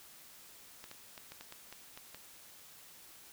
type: clicks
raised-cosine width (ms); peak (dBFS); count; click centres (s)
0.2; -30; 9; 0.841 / 0.914 / 1.178 / 1.32 / 1.41 / 1.524 / 1.726 / 1.975 / 2.146
effects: white hiss -56 dBFS RMS until 3.32 s

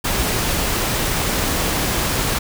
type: noise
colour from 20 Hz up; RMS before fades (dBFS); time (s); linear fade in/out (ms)
pink; -20; 0.04-2.39; 10
effects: none

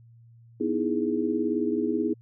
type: chord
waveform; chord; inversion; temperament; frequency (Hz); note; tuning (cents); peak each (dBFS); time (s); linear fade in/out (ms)
sine; E major seventh; second; equal; 246.9 / 311.1 / 329.6 / 415.3; B3 / D#4 / E4 / G#4; 0 / 0 / 0 / 0; -29; 0.6-2.14; 10
effects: added 116 Hz sine -50 dBFS peak until 2.21 s

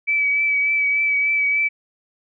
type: tone with vibrato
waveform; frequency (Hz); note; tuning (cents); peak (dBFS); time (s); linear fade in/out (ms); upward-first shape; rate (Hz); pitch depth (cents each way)
sine; 2294; D7; -41; -16; 0.07-1.69; 20; triangle; 3.4; 26
effects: none

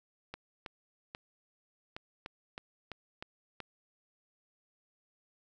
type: clicks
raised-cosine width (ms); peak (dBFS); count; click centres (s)
0.3; -25; 9; 0.34 / 0.662 / 1.149 / 1.965 / 2.261 / 2.579 / 2.917 / 3.225 / 3.603
effects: none

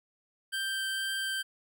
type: tone with vibrato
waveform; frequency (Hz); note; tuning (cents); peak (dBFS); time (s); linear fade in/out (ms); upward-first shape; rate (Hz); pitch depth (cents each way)
25% pulse; 1568; G6; 0; -27; 0.52-1.43; 20; triangle; 2.1; 8
effects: none

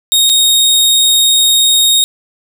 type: tone with dropouts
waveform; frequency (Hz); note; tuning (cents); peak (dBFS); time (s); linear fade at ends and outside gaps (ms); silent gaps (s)
sawtooth; 3729; A#7; 0; -4; 0.12-2.04; 0; 0.293-0.297
effects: none

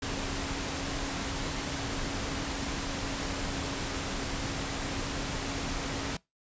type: tone in noise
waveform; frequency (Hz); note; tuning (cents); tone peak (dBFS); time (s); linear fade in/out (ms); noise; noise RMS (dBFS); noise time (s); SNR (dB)
sine; 275.2; C#4; -12; -40; 0.02-6.17; 5; pink; -34; 0.02-6.17; -9
effects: noise-tail reverb RT60 0.2 s tail -23 dB re dry + resampled to 16000 Hz

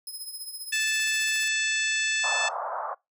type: tone with tremolo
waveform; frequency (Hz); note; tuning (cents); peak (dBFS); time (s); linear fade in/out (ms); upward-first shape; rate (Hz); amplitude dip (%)
10% pulse; 5110; D#8; +45; -27; 0.07-1.48; 2; triangle; 15; 70
type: harmonic tone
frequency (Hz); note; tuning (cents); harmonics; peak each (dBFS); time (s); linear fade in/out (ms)
875; A5; -10; 2 / 3 / 4 / 5 / 6 / 7 / 8 / 9; -28 / -28 / -32 / -39 / -38 / -38 / -40 / -34; 0.72-2.49; 10
type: click train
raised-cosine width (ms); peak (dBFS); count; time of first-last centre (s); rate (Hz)
0.3; -32; 7; 1-1.432; 13.9
type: band-pass noise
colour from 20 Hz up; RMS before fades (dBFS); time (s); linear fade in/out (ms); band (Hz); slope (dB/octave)
pink; -32; 2.23-2.95; 20; 610 to 1300; 48
effects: noise-tail reverb RT60 0.2 s tail -24 dB re dry

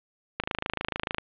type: click train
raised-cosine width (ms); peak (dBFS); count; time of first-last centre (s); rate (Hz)
0.3; -11; 22; 0.4-1.184; 26.8
effects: resampled to 8000 Hz + 7-bit

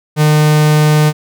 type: tone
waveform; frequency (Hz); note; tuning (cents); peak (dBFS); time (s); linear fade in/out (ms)
45% pulse; 151.9; D#3; -41; -7; 0.16-1.13; 50
effects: none

